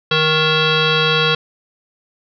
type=tone with frequency modulation; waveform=sine; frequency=1407 Hz; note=F6; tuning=12 cents sharp; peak=-12 dBFS; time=0.11-1.35 s; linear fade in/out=5 ms; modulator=626 Hz; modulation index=4.1; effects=none